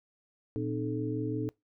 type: tone cluster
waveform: sine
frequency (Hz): 117.9 / 260 / 305.9 / 433.1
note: A#2 / C4 / D#4 / A4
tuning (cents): +20 / -11 / -29 / -27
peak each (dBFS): -35 / -38 / -34 / -37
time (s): 0.56-1.49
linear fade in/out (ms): 0
effects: noise-tail reverb RT60 0.2 s tail -24 dB re dry